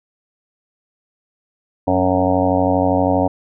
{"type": "harmonic tone with a mistuned harmonic", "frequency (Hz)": 92.5, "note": "F#2", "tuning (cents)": 0, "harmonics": [1, 2, 3, 5, 6, 7, 8, 9, 10], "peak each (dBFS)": [-23, -26, -18, -25, -20, -22, -21, -27, -26], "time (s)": [1.87, 3.28], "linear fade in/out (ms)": 10, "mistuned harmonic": 2, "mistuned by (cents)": -40, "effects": []}